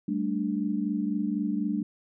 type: chord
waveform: sine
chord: G suspended second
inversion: none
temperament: equal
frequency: 196 / 220 / 293.7 Hz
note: G3 / A3 / D4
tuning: 0 / 0 / 0 cents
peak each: -30 dBFS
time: 0.08-1.83 s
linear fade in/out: 5 ms
effects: none